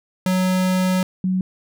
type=tone pair in turn; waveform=square / sine; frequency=185 / 185.95 Hz; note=F#3 / F#3; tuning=0 / +9 cents; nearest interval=unison; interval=9 cents; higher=second; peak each=-17 dBFS; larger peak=neither; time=0.26-1.03 / 1.24-1.41 s; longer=first; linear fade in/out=2 ms; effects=none